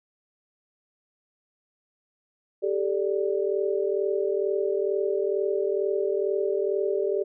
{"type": "chord", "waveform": "sine", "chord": "G suspended second", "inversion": "none", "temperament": "equal with one note detuned", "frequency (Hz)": [392, 434.2, 587.3], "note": ["G4", "A4", "D5"], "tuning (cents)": [0, -23, 0], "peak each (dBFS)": [-25, -28, -30], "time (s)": [2.62, 7.24], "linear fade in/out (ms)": 20, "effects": []}